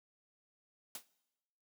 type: noise with exponential decay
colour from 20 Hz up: white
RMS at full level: -40 dBFS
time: 0.95-1.06 s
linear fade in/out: 2 ms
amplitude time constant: 23 ms
effects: noise-tail reverb RT60 1.0 s tail -21 dB re dry + high-pass 200 Hz 12 dB/octave